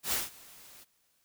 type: noise with ADSR envelope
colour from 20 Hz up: white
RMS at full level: -29 dBFS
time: 0.03-0.85 s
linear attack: 95 ms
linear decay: 170 ms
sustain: -24 dB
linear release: 24 ms
effects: white hiss -72 dBFS RMS until 1.24 s